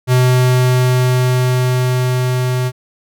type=tone with level ramp; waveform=square; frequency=126.5 Hz; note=B2; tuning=42 cents sharp; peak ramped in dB=-9 to -15 dBFS; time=0.07-2.72 s; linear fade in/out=50 ms; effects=none